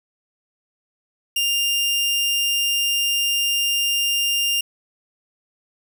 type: tone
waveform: sawtooth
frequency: 2800 Hz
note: F7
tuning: 4 cents sharp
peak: -15 dBFS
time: 1.36-4.61 s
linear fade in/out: 5 ms
effects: 9-bit